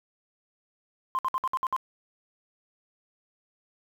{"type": "tone bursts", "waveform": "sine", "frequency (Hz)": 1046.5, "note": "C6", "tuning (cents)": 0, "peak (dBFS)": -23, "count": 7, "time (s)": [1.15, 1.764], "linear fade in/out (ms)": 0, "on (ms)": 38, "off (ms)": 58, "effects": ["tanh soft clip ceiling -19 dBFS", "9-bit"]}